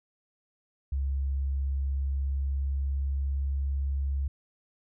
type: tone with pitch glide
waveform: sine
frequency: 68.3 to 68.89 Hz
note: C#2 to C#2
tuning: -25 to -10 cents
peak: -26 dBFS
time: 0.92-4.28 s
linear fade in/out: 5 ms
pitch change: +15 cents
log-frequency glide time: 1.79-3.65 s
effects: none